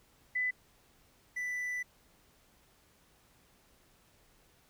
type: tone pair in turn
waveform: sine / triangle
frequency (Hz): 2000 / 1983.9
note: B6 / B6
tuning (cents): +21 / +7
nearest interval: unison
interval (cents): 14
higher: first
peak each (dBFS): -29 / -32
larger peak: first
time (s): 0.35-0.51 / 1.36-1.83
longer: second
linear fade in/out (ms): 10
effects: pink hiss -66 dBFS RMS until 4.69 s